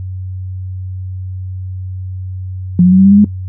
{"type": "tone with pitch steps", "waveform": "sine", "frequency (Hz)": [177.5, 182.17, 186.97, 191.9, 196.95, 202.1, 207.5], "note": ["F3", "F#3", "F#3", "G3", "G3", "G#3", "G#3"], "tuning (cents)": [28, -27, 18, -37, 8, -47, -1], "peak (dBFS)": -3, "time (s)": [2.79, 3.245], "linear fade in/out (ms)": 2, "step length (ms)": 65, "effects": ["noise-tail reverb RT60 0.1 s tail -18 dB re dry", "added 93 Hz sine -20 dBFS peak until 3.48 s"]}